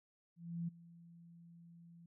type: tone with ADSR envelope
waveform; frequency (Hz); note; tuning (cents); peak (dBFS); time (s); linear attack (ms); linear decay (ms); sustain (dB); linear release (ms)
sine; 169.5; E3; +49; -36; 0.36-2.06; 320; 13; -20; 4
effects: none